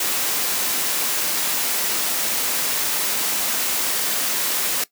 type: noise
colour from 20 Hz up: white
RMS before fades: -22 dBFS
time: 0-4.84 s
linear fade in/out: 5 ms
effects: noise-tail reverb RT60 0.1 s tail -18 dB re dry + high-pass 200 Hz 12 dB/octave